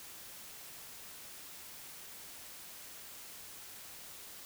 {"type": "silence", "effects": ["white hiss -50 dBFS RMS until 4.45 s"]}